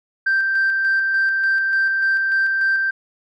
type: tone with tremolo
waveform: sine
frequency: 1568 Hz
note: G6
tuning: in tune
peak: -13 dBFS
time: 0.26-2.91 s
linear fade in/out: 10 ms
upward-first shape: square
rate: 3.4 Hz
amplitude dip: 30%
effects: tanh soft clip ceiling -12 dBFS